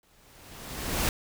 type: noise with exponential growth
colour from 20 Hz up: pink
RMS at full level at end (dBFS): -25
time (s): 0.03-1.09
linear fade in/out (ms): 1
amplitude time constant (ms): 230
effects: none